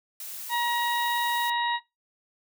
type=noise; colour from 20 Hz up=blue; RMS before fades=-38 dBFS; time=0.2-1.5 s; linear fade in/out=2 ms
type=harmonic tone; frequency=950 Hz; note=A#5; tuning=33 cents sharp; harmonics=1 / 2 / 3 / 4; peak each=-24 / -32 / -39 / -34 dBFS; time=0.49-1.8 s; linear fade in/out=50 ms
effects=noise-tail reverb RT60 0.2 s tail -17 dB re dry